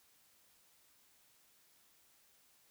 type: silence
effects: white hiss -69 dBFS RMS until 2.7 s